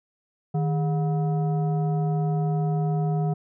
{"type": "tone with frequency modulation", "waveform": "sine", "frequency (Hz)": 155.56, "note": "D#3", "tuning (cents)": 0, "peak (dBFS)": -21, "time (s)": [0.54, 3.34], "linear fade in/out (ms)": 10, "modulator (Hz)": 566, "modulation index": 0.55, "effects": []}